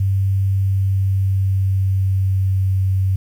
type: tone with pitch glide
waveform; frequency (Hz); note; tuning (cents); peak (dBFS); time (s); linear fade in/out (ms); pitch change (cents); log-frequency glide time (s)
sine; 97 to 95.22; G2 to G2; -18 to -50; -14; 0-3.16; 5; -32; 0.48-2.8
effects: 8-bit